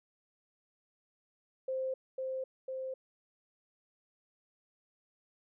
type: tone with echo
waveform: sine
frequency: 523.3 Hz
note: C5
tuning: in tune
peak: -32 dBFS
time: 1.68-1.94 s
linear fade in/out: 5 ms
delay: 500 ms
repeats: 2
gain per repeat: -2 dB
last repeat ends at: 2.94 s
effects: none